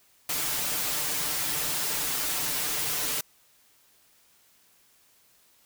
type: noise with comb filter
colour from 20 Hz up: white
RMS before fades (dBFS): -29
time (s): 0.29-3.21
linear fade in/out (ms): 5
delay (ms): 6.7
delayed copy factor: +0.9
effects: white hiss -62 dBFS RMS until 5.65 s